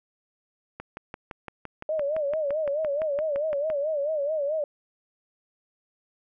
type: click train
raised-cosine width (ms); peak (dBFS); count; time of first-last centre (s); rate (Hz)
0.5; -21; 18; 0.8-3.701; 5.86
type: tone with vibrato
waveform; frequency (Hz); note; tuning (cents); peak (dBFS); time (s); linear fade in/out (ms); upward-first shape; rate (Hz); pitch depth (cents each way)
sine; 596; D5; +25; -24; 1.89-4.64; 2; sine; 4.6; 120
effects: none